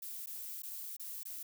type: noise with dropouts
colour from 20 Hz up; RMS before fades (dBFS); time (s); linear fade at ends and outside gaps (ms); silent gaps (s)
violet; -44; 0.02-1.43; 5; 0.261-0.27 / 0.622-0.632 / 0.967-0.996 / 1.233-1.253
effects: none